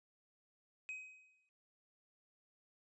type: tone with exponential decay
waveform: triangle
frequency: 2525 Hz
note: D#7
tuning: 25 cents sharp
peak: -39 dBFS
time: 0.89-1.49 s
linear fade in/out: 0 ms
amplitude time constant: 130 ms
effects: resampled to 22050 Hz